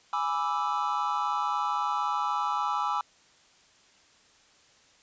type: chord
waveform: triangle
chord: E dominant seventh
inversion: first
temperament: equal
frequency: 830.6 / 987.8 / 1174.7 / 1318.5 Hz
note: G#5 / B5 / D6 / E6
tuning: 0 / 0 / 0 / 0 cents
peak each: -30 dBFS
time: 0.13-3.01 s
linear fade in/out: 2 ms
effects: white hiss -60 dBFS RMS until 5.02 s + resampled to 16000 Hz